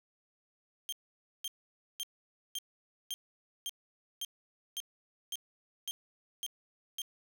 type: tone bursts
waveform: sawtooth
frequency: 3182 Hz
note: G7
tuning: 25 cents sharp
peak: -32 dBFS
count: 12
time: 0.89-7.018 s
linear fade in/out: 0 ms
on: 34 ms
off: 520 ms
effects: none